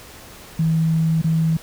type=tone with dropouts; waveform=sine; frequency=161.4 Hz; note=E3; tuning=36 cents flat; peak=-15 dBFS; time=0.59-1.57 s; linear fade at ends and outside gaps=5 ms; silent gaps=1.217-1.242 s; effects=pink hiss -41 dBFS RMS until 1.62 s